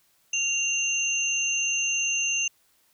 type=tone pair together; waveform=sine; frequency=2776 / 6281 Hz; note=F7 / G8; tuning=-11 / +3 cents; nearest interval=octave + major second; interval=1414 cents; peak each=-25 / -27 dBFS; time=0.33-2.48 s; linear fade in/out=5 ms; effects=white hiss -65 dBFS RMS until 2.93 s